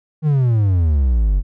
triangle exponential sweep, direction down, 159.1 to 44.09 Hz, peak -10 dBFS, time 0.22-1.43 s, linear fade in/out 50 ms, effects none

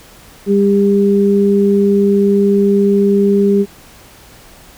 sine tone pair together, 200 / 400.4 Hz, G3 / G4, +35 / +37 cents, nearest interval octave, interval 1202 cents, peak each -11 dBFS, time 0.46-3.66 s, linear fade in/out 50 ms, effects pink hiss -41 dBFS RMS until 4.77 s

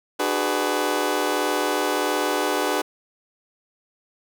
20% pulse chord, G# half-diminished seventh, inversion second, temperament just, 299 / 373.8 / 415.3 / 498.4 Hz, D4 / F#4 / G#4 / B4, +31 / +18 / 0 / +16 cents, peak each -22 dBFS, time 0.19-2.82 s, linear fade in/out 10 ms, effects none

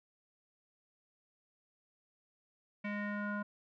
square tone with low-pass filter sweep, 206.1 Hz, G#3, 13 cents flat, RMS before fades -38 dBFS, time 2.84-3.43 s, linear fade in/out 10 ms, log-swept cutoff 2200 to 1300 Hz, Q 5.3, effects none

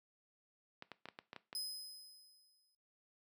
clicks, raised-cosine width 0.3 ms, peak -31 dBFS, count 8, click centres 0.824 / 0.917 / 1.056 / 1.087 / 1.189 / 1.331 / 1.363 / 1.529 s
sawtooth tone with exponential decay, 5050 Hz, D#8, 25 cents sharp, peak -36 dBFS, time 1.55-2.75 s, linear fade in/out 1 ms, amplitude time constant 260 ms
effects noise-tail reverb RT60 0.3 s tail -18 dB re dry + high-pass 150 Hz 12 dB/octave

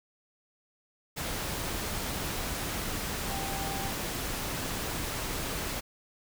sine tone in noise, 784 Hz, G5, in tune, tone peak -38 dBFS, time 3.29-3.92 s, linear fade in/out 20 ms, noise pink, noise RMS -34 dBFS, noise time 1.16-5.81 s, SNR -7 dB, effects none

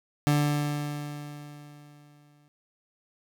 30% pulse tone with exponential decay, 146.83 Hz, D3, in tune, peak -17 dBFS, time 0.27-2.48 s, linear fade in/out 0 ms, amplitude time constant 480 ms, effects none

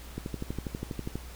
click train, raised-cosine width 3 ms, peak -20 dBFS, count 13, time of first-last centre 0.18-1.156 s, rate 12.3 Hz, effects added 60 Hz sine -43 dBFS peak until 1.35 s + pink hiss -49 dBFS RMS until 1.35 s

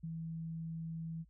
sine tone with ADSR envelope, 163.2 Hz, E3, 17 cents flat, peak -37 dBFS, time 0.03-1.25 s, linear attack 13 ms, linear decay 13 ms, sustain -2 dB, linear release 41 ms, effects added 55 Hz sine -62 dBFS peak until 1.29 s

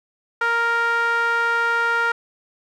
sawtooth tone with band-pass filter, 466.2 Hz, A#4, in tune, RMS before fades -20 dBFS, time 0.41-2.12 s, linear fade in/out 5 ms, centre 1400 Hz, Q 3.4, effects none

